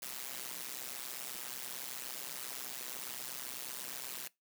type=noise with amplitude modulation; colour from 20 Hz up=white; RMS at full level=-39 dBFS; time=0.02-4.28 s; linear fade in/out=5 ms; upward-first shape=sine; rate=128 Hz; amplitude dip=100%; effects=noise-tail reverb RT60 0.2 s tail -22 dB re dry + high-pass 150 Hz 12 dB/octave